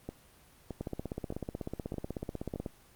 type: two click trains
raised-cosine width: 2 ms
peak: -24 / -22 dBFS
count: 5 / 31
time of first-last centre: 0.09-2.559 / 0.81-2.662 s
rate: 1.62 / 16.2 Hz
effects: pink hiss -60 dBFS RMS until 2.95 s + Opus 24 kbps